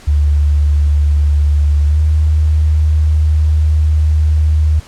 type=tone with pitch glide; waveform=sine; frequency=73.42 to 76.85 Hz; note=D2 to D#2; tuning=0 to -21 cents; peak=-8 dBFS; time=0.07-4.8 s; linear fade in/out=10 ms; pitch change=+79 cents; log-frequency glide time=1.87-1.99 s; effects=pink hiss -39 dBFS RMS until 4.87 s + low-pass 9000 Hz 12 dB/octave